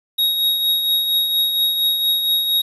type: tone with tremolo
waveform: square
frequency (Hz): 3777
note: A#7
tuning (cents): +22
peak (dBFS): -14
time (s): 0.18-2.62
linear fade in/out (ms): 10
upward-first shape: triangle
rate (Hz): 4.3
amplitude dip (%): 50
effects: resampled to 32000 Hz + 8-bit